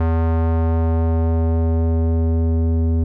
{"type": "tone with low-pass filter sweep", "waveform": "square", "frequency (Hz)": 82, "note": "E2", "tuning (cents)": -9, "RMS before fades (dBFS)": -17, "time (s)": [0, 3.04], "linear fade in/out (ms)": 5, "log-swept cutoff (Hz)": [1200, 330], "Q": 0.99, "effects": []}